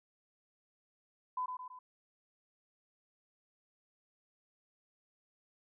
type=tone with echo; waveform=sine; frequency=1007 Hz; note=B5; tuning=33 cents sharp; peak=-33 dBFS; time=1.37-1.46 s; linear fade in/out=5 ms; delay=110 ms; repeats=3; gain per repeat=-5 dB; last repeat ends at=1.79 s; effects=none